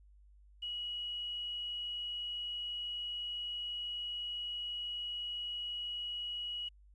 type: tone with quantisation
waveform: sine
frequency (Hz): 2913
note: F#7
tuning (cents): -28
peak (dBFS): -37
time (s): 0.62-6.69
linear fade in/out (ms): 10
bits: 11
effects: added 50 Hz sine -58 dBFS peak until 6.94 s + resampled to 22050 Hz